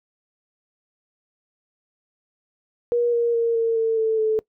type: tone with pitch steps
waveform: sine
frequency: 477.6 / 470.5 / 463.5 / 456.6 / 449.8 / 443 / 436.4 Hz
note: A#4 / A#4 / A#4 / A#4 / A4 / A4 / A4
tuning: +42 / +16 / -10 / -36 / +38 / +12 / -14 cents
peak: -17 dBFS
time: 2.92-4.39 s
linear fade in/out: 0 ms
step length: 210 ms
effects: noise-tail reverb RT60 0.1 s tail -22 dB re dry